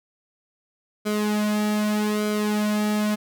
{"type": "tone with flanger", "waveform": "sawtooth", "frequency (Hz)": 210.7, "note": "G#3", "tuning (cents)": 25, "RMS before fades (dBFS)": -23, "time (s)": [1.05, 3.16], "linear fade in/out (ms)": 20, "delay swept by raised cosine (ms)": [1.1, 2.8], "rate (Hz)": 0.82, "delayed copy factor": -0.75, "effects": []}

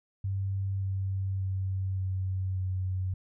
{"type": "tone with pitch steps", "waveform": "sine", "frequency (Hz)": [97.2, 96.19, 95.2, 94.21, 93.24], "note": ["G2", "G2", "F#2", "F#2", "F#2"], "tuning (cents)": [-14, -32, 50, 32, 14], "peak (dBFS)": -28, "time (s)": [0.24, 3.14], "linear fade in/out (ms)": 5, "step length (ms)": 580, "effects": []}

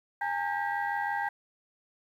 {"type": "tone cluster", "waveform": "sine", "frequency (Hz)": [815, 901, 1597, 1928], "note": ["G#5", "A5", "G6", "B6"], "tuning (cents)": [-33, 41, 32, -42], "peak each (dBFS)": [-31, -34, -34, -37], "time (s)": [0.21, 1.29], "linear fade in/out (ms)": 5, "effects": ["tanh soft clip ceiling -20 dBFS", "10-bit"]}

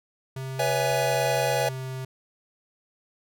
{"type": "tone with pitch glide", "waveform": "square", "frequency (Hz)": [132.3, 130.7], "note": ["C3", "C3"], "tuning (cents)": [20, -1], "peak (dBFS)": -32, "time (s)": [0.36, 2.05], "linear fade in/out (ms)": 5, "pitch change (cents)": -21, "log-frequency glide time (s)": [0.88, 1.9]}
{"type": "chord", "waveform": "square", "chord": "C# minor seventh", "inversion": "third", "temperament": "equal with one note detuned", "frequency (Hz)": [493.9, 564.1, 659.3, 830.6], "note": ["B4", "C#5", "E5", "G#5"], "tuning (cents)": [0, 30, 0, 0], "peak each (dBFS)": -29, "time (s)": [0.59, 1.69], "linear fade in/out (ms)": 5}
{"type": "noise bursts", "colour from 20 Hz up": "pink", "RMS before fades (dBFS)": -46, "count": 9, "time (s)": [0.68, 1.613], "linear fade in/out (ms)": 5, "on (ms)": 21, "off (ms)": 93}
{"effects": []}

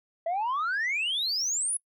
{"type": "exponential sweep", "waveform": "sine", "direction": "up", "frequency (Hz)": [647, 10548], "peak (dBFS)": -24, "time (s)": [0.26, 1.77], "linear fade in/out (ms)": 5, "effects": ["noise-tail reverb RT60 0.1 s tail -26 dB re dry", "tanh soft clip ceiling -24 dBFS"]}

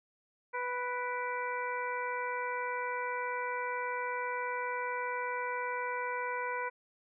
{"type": "harmonic tone with a mistuned harmonic", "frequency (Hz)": 493.9, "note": "B4", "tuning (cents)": 0, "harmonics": [1, 2, 3, 4, 5], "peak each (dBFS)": [-39, -36, -40, -42, -44], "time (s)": [0.53, 6.7], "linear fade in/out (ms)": 20, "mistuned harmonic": 5, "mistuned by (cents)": -99, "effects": []}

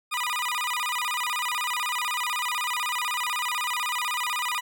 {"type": "tone with vibrato", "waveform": "20% pulse", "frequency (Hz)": 1098, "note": "C#6", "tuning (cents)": -17, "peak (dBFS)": -21, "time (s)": [0.11, 4.61], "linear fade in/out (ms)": 20, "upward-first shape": "square", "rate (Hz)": 16, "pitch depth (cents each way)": 190, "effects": []}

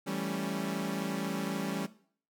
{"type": "chord", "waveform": "sawtooth", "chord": "A dominant seventh", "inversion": "second", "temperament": "equal", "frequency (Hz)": [164.81, 196, 220, 277.2], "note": ["E3", "G3", "A3", "C#4"], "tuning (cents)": [0, 0, 0, 0], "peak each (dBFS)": [-36, -32, -37, -34], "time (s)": [0.06, 1.87], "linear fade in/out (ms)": 20, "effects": ["noise-tail reverb RT60 0.5 s tail -17 dB re dry"]}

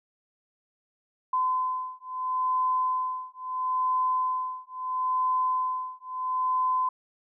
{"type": "beating tone pair", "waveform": "sine", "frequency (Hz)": [1021, 1021.75], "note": ["C6", "C6"], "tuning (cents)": [-43, -41], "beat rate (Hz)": 0.75, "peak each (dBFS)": -28, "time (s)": [1.33, 6.89], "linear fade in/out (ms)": 5, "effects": []}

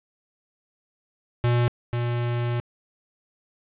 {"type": "tone pair in turn", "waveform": "square", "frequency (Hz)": [120.4, 119.91], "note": ["B2", "A#2"], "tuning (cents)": [-44, 49], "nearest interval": "unison", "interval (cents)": 7, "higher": "first", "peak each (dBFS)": [-19, -24], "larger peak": "first", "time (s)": [[1.44, 1.68], [1.93, 2.6]], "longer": "second", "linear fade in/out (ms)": 0, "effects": ["resampled to 8000 Hz", "8-bit"]}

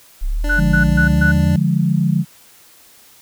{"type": "linear sweep", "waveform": "sine", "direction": "up", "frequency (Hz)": [31.3, 87.31], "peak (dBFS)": -16, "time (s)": [0.21, 1.57], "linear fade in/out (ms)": 20}
{"type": "tone", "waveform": "25% pulse", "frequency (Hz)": 293.7, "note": "D4", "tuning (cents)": 0, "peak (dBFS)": -21, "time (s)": [0.44, 1.56], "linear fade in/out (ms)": 2}
{"type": "tone bursts", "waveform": "sine", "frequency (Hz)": 1480, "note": "F#6", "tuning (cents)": 0, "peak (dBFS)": -14, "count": 4, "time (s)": [0.49, 1.32], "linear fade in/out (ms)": 10, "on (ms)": 110, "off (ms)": 130}
{"type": "chord", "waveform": "sine", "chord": "D diminished", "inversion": "none", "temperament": "equal with one note detuned", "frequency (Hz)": [147.26, 174.61, 207.7], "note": ["D3", "F3", "Ab3"], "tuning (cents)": [5, 0, 0], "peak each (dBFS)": [-17, -16, -20], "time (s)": [0.56, 2.25], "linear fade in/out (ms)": 50}
{"effects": ["white hiss -47 dBFS RMS until 3.21 s"]}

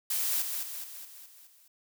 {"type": "noise with echo", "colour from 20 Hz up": "blue", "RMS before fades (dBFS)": -30, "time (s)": [0.1, 0.42], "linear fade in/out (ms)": 5, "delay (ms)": 210, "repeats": 6, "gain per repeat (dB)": -5, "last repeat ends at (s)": 1.68, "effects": []}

